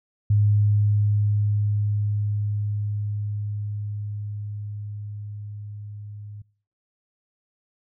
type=tone with level ramp; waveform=sine; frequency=103.83 Hz; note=G#2; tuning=in tune; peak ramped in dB=-15 to -36 dBFS; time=0.3-6.42 s; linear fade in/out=5 ms; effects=noise-tail reverb RT60 0.5 s tail -24 dB re dry